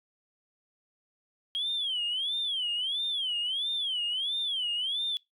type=tone with vibrato; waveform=sine; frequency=3207 Hz; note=G7; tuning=39 cents sharp; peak=-27 dBFS; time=1.55-5.17 s; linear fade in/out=0 ms; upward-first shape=sine; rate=1.5 Hz; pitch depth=210 cents each way; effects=noise-tail reverb RT60 0.2 s tail -25 dB re dry + tanh soft clip ceiling -24 dBFS